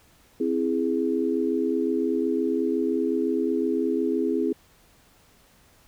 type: chord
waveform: sine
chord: C augmented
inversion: none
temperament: equal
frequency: 261.6 / 329.6 / 415.3 Hz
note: C4 / E4 / G#4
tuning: 0 / 0 / 0 cents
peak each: -26 dBFS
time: 0.4-4.53 s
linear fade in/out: 5 ms
effects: pink hiss -58 dBFS RMS until 5.87 s

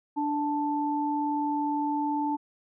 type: tone pair together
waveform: sine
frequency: 293.7 / 880.1 Hz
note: D4 / A5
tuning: 0 / 0 cents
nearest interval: octave + perfect fifth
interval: 1900 cents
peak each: -28 dBFS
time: 0.16-2.37 s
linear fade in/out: 20 ms
effects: none

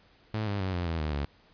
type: tone with pitch steps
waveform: sawtooth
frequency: 108.4 / 101.14 / 94.37 / 88.05 / 82.15 / 76.65 / 71.52 Hz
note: A2 / G#2 / F#2 / F2 / E2 / D#2 / D2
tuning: -25 / -45 / +35 / +15 / -5 / -25 / -45 cents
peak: -25 dBFS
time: 0.34-1.25 s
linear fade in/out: 0 ms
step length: 130 ms
effects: pink hiss -61 dBFS RMS until 1.53 s + resampled to 11025 Hz

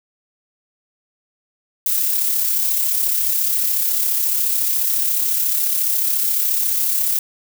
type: noise with amplitude modulation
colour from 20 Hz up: violet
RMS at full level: -17 dBFS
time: 1.86-7.19 s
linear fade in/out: 2 ms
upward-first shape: sine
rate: 34.2 Hz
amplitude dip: 35%
effects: none

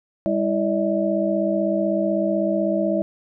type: tone cluster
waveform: sine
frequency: 200.2 / 327.7 / 584 / 640 Hz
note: G3 / E4 / D5 / D#5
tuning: +37 / -10 / -10 / +49 cents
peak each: -24 dBFS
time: 0.26-3.02 s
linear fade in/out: 0 ms
effects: none

